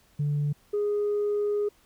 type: tone pair in turn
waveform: sine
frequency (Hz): 146.2 / 413.5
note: D3 / G#4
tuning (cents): -7 / -8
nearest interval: octave + tritone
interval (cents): 1799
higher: second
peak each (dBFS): -22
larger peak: neither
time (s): 0.19-0.53 / 0.73-1.69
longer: second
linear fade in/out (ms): 10
effects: tanh soft clip ceiling -21 dBFS + pink hiss -62 dBFS RMS until 1.85 s